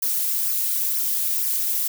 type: noise with flanger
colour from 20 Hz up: violet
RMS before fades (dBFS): -23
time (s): 0.02-1.88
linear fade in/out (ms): 5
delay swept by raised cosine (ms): 0.25 to 4.75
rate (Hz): 2.1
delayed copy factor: -1
effects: none